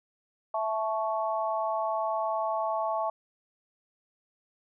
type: chord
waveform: sine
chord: A major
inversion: second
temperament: equal with one note detuned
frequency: 659.3 / 869.9 / 1108.7 Hz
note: E5 / A5 / C#6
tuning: 0 / -20 / 0 cents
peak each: -30 / -31 / -33 dBFS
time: 0.54-3.1 s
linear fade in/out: 5 ms
effects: none